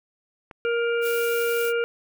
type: click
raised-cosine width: 0.5 ms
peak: -25 dBFS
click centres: 0.512 s
type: harmonic tone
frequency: 469.2 Hz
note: A#4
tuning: 11 cents sharp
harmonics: 1 / 3 / 5 / 6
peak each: -22 / -28 / -35 / -37 dBFS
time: 0.65-1.84 s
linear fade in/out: 0 ms
type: noise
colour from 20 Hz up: blue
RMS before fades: -35 dBFS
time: 1.01-1.73 s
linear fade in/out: 50 ms
effects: none